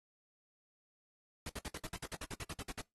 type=noise bursts; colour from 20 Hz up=pink; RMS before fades=-43 dBFS; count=15; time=1.46-2.81 s; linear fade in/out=2 ms; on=34 ms; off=60 ms; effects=noise-tail reverb RT60 0.2 s tail -24 dB re dry + AAC 32 kbps